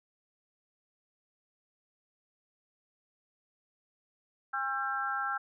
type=harmonic tone with a mistuned harmonic; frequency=269.6 Hz; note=C#4; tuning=48 cents flat; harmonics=3 / 4 / 5 / 6; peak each=-37 / -43 / -33 / -36 dBFS; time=4.53-5.38 s; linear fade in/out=10 ms; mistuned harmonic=6; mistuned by=-34 cents; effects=none